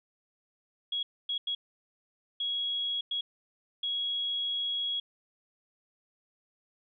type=tone bursts at uneven times; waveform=sine; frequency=3322 Hz; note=G#7; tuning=in tune; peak=-29 dBFS; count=6; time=0.92-1.03 / 1.29-1.38 / 1.47-1.55 / 2.4-3.01 / 3.11-3.21 / 3.83-5 s; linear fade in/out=5 ms; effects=none